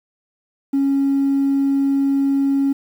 triangle tone, 275.7 Hz, C#4, 9 cents flat, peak -11 dBFS, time 0.73-2.73 s, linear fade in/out 10 ms, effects tanh soft clip ceiling -11 dBFS + 8-bit

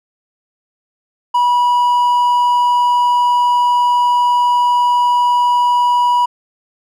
triangle tone, 974 Hz, B5, 24 cents flat, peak -8 dBFS, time 1.34-6.26 s, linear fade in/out 10 ms, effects none

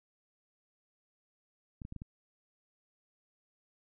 clicks, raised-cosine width 5 ms, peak -30 dBFS, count 5, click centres 1.818 / 1.851 / 1.924 / 1.963 / 2.019 s, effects none

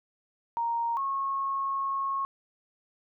sine tone pair in turn, 932.3 / 1092.2 Hz, A#5 / C#6, 0 / -26 cents, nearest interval minor third, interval 274 cents, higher second, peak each -26 / -27 dBFS, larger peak first, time 0.57-0.97 / 0.97-2.25 s, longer second, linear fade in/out 0 ms, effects none

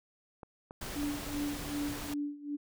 clicks, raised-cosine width 1 ms, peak -31 dBFS, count 5, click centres 0.432 / 0.709 / 0.83 / 1.031 / 1.232 s
pink noise, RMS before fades -41 dBFS, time 0.81-2.14 s, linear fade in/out 5 ms
sine tone with tremolo, 290.6 Hz, D4, 18 cents flat, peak -31 dBFS, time 0.95-2.57 s, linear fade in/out 20 ms, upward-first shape sine, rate 2.6 Hz, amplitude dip 85%
effects none

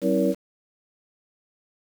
sine tone cluster, 190.5 / 268.6 / 327.3 / 473.2 / 568 Hz, G3 / C4 / E4 / A#4 / C#5, -49 / +46 / -12 / +26 / +42 cents, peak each -25 dBFS, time 0.01-0.35 s, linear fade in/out 50 ms, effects 7-bit

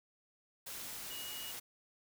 sine tone in noise, 2894 Hz, F#7, 39 cents flat, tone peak -46 dBFS, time 1.1-1.52 s, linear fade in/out 10 ms, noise white, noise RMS -45 dBFS, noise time 0.66-1.6 s, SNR -4 dB, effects none

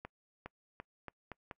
accelerating click train, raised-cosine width 0.5 ms, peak -28 dBFS, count 6, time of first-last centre 0.05-1.512 s, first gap 410 ms, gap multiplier 0.83, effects noise-tail reverb RT60 0.1 s tail -26 dB re dry

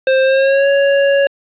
square tone with pitch glide, 527 to 557.4 Hz, C5 to C#5, +12 to +9 cents, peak -10 dBFS, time 0.07-1.27 s, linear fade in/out 2 ms, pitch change +97 cents, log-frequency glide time 0.23-0.68 s, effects resampled to 8000 Hz + 8-bit

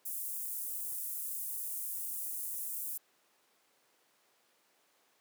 pink high-pass noise, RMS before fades -39 dBFS, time 0.05-2.98 s, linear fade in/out 10 ms, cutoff 10000 Hz, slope 24 dB/octave, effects pink hiss -70 dBFS RMS until 5.2 s + high-pass 400 Hz 12 dB/octave

